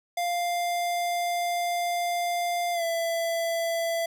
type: tone with pitch glide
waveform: square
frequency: 698.5 to 668.5 Hz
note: F5 to E5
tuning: 0 to +24 cents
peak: -26 dBFS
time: 0.17-4.06 s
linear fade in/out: 5 ms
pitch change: -76 cents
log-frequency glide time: 2.73-2.83 s
effects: none